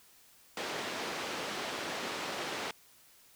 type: band-pass noise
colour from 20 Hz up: pink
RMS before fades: -38 dBFS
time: 0.57-2.71 s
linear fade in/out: 2 ms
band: 330 to 4900 Hz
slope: 12 dB/octave
effects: white hiss -61 dBFS RMS until 3.35 s